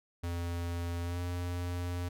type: tone with pitch glide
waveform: square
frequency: 86 to 88.26 Hz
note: F2 to F2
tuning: -26 to +19 cents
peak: -34 dBFS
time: 0.23-2.09 s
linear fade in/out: 10 ms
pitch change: +45 cents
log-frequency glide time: 1.03-1.2 s
effects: none